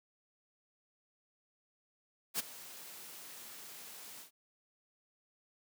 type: noise with ADSR envelope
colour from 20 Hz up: white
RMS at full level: -32 dBFS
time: 2.34-4.31 s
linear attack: 51 ms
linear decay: 19 ms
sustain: -18 dB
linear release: 110 ms
effects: high-pass 150 Hz 12 dB/octave